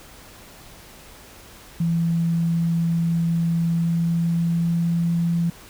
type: tone with pitch glide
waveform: sine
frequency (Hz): 167.3 to 169.44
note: E3 to E3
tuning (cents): +26 to +48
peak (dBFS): -18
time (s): 1.8-5.5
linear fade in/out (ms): 5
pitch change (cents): +22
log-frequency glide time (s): 3.61-5.13
effects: pink hiss -45 dBFS RMS until 5.69 s